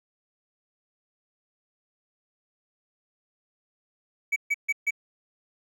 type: tone bursts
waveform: triangle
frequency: 2275 Hz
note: C#7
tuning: 44 cents sharp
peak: -20 dBFS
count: 4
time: 4.32-4.908 s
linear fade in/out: 10 ms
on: 42 ms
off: 140 ms
effects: none